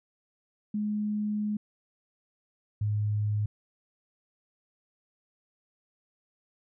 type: tone pair in turn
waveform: sine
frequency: 210 / 105 Hz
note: G#3 / G#2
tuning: +19 / +19 cents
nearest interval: octave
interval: 1200 cents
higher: first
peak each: -27 / -25 dBFS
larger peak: second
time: 0.74-1.57 / 2.81-3.46 s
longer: first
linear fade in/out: 5 ms
effects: none